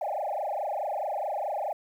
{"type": "tone with frequency modulation", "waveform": "sine", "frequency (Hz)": 705, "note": "F5", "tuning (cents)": 16, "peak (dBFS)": -27, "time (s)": [0.01, 1.73], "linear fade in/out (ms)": 5, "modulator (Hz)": 24.7, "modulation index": 5.2, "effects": ["tanh soft clip ceiling -24 dBFS", "10-bit"]}